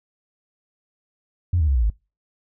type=tone with pitch steps; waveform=sine; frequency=88.1 / 77.59 / 68.33 / 60.17 / 52.99 Hz; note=F2 / D#2 / C#2 / B1 / G#1; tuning=+16 / -4 / -24 / -44 / +36 cents; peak=-15 dBFS; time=1.53-1.9 s; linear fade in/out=5 ms; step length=74 ms; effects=noise-tail reverb RT60 0.3 s tail -26 dB re dry + tanh soft clip ceiling -11 dBFS